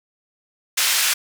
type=band-pass noise; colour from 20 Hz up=pink; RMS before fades=-19 dBFS; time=0.77-1.14 s; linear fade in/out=10 ms; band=2000 to 14000 Hz; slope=12 dB/octave; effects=none